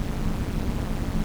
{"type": "noise with amplitude modulation", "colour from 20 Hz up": "brown", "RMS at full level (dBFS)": -22, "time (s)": [0, 1.24], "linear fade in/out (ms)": 0, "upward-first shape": "sine", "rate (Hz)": 186, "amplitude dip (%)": 95, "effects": []}